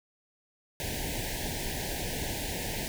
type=band-stop noise; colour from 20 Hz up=pink; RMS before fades=-34 dBFS; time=0.8-2.88 s; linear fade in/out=0 ms; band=930 to 1600 Hz; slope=96 dB/octave; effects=none